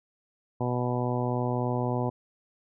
harmonic tone, 123.4 Hz, B2, 1 cent flat, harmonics 1 / 2 / 3 / 4 / 5 / 6 / 7 / 8, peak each -29 / -32 / -34 / -35 / -36 / -37 / -37 / -38 dBFS, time 0.6-2.1 s, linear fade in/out 10 ms, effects none

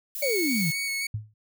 violet noise, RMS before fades -34 dBFS, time 0.15-0.72 s, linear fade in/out 0 ms
sine exponential sweep, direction down, 602 to 146.83 Hz, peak -24 dBFS, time 0.22-0.71 s, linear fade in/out 10 ms
sawtooth tone with vibrato, 2217 Hz, C#7, in tune, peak -24 dBFS, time 0.22-1.07 s, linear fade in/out 5 ms, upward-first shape square, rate 3.8 Hz, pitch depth 13 cents each way
sine tone with exponential decay, 107.2 Hz, A2, 45 cents flat, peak -24 dBFS, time 1.14-1.34 s, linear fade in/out 5 ms, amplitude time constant 42 ms
effects none

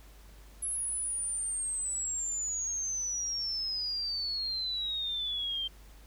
sine exponential sweep, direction down, 10910 to 3136 Hz, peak -31 dBFS, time 0.62-5.68 s, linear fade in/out 10 ms, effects added 50 Hz sine -51 dBFS peak until 6.06 s + pink hiss -59 dBFS RMS until 6.06 s

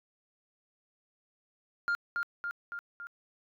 sine tone with echo, 1403 Hz, F6, 8 cents sharp, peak -24 dBFS, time 1.88-1.95 s, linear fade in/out 0 ms, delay 280 ms, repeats 4, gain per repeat -4 dB, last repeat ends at 3.07 s, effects tanh soft clip ceiling -26 dBFS

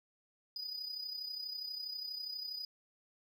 triangle tone with amplitude modulation, 4955 Hz, D#8, 8 cents flat, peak -36 dBFS, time 0.56-2.65 s, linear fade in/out 2 ms, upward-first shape sine, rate 32.3 Hz, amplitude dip 60%, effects none

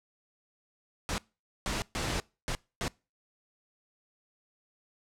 pink noise bursts at uneven times, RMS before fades -32 dBFS, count 5, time 1.09-1.18 / 1.66-1.82 / 1.95-2.2 / 2.48-2.55 / 2.81-2.88 s, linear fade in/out 0 ms, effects noise-tail reverb RT60 0.3 s tail -24 dB re dry + low-pass 8000 Hz 12 dB/octave

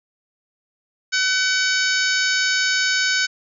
harmonic tone with a mistuned harmonic, 755 Hz, F#5, 35 cents sharp, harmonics 2 / 3 / 4 / 5 / 6 / 7 / 8 / 9, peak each -20 / -26 / -29 / -28 / -26 / -26 / -31 / -30 dBFS, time 1.12-3.27 s, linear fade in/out 20 ms, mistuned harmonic 8, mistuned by +45 cents, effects none

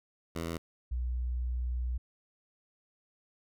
10% pulse / sine tone pair in turn, 83 / 61.36 Hz, E2 / B1, +12 / -11 cents, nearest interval perfect fourth, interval 523 cents, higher first, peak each -26 / -30 dBFS, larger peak first, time 0.35-0.58 / 0.91-1.98 s, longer second, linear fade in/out 10 ms, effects none

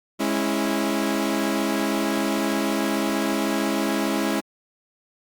sawtooth chord, C# minor, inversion second, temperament equal with one note detuned, 207.7 / 274.2 / 329.6 Hz, G#3 / C#4 / E4, 0 / -19 / 0 cents, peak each -22 dBFS, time 0.19-4.41 s, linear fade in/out 20 ms, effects Opus 48 kbps

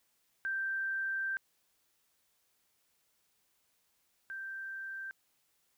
sine tone pair in turn, 1568 / 1568 Hz, G6 / G6, 0 / 0 cents, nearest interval unison, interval 0 cents, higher neither, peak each -32 / -39 dBFS, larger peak first, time 0.45-1.37 / 4.3-5.11 s, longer first, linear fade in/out 0 ms, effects white hiss -75 dBFS RMS until 5.77 s

